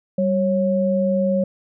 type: tone pair together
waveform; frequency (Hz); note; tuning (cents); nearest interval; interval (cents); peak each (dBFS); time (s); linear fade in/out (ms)
sine; 194.2 / 548.9; G3 / C#5; -16 / -17; octave + tritone; 1799; -19; 0.18-1.44; 5
effects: none